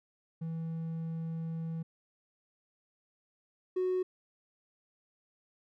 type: tone pair in turn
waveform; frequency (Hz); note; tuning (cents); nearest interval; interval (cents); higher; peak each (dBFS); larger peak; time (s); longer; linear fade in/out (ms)
triangle; 163.4 / 368.6; E3 / F#4; -15 / -7; octave + major second; 1408; second; -32 / -25; second; 0.41-1.83 / 3.76-4.03; first; 10
effects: tanh soft clip ceiling -24 dBFS